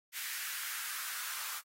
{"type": "noise with high-pass filter sweep", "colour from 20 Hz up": "white", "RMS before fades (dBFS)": -40, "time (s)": [0.12, 1.62], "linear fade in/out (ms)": 50, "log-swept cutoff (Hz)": [1800, 1200], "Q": 2.5, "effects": ["AAC 48 kbps"]}